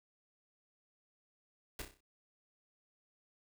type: noise with echo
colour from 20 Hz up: pink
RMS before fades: -42 dBFS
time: 1.79-1.82 s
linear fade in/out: 2 ms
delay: 31 ms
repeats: 6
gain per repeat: -6 dB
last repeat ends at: 2.006 s
effects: none